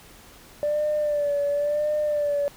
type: tone with vibrato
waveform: sine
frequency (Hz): 587.3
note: D5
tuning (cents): 0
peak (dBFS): -20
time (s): 0.63-2.48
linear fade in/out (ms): 0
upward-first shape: sine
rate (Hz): 0.95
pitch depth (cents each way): 45
effects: tanh soft clip ceiling -17 dBFS + pink hiss -49 dBFS RMS until 2.56 s